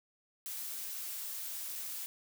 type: noise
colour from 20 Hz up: blue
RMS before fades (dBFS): -41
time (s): 0.46-2.06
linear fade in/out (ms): 0
effects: none